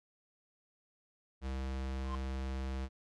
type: tone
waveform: square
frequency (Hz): 66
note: C2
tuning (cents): +16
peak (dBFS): -36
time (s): 1.41-2.89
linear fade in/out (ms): 50
type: tone with exponential growth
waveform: triangle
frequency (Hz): 1046.5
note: C6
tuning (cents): 0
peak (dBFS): -34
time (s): 1.97-2.15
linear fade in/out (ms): 0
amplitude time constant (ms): 37
effects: low-pass 6000 Hz 12 dB/octave + MP3 96 kbps